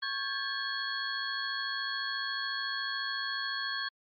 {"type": "tone cluster", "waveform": "sine", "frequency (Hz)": [1099, 1601, 1715, 3317, 4353], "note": ["C#6", "G6", "A6", "G#7", "C#8"], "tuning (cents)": [-15, 36, -45, -3, -32], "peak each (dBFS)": [-40, -36, -39, -40, -37], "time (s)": [0.02, 3.89], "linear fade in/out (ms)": 10, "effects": ["MP3 32 kbps"]}